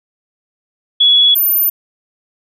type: tone pair in turn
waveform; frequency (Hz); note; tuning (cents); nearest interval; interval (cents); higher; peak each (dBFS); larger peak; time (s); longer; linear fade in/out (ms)
sine; 3379 / 13516; G#7 / G#9; +29 / +29; 2 octaves; 2400; second; -6 / -10; first; 1-1.35 / 1.35-1.7; neither; 10
effects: none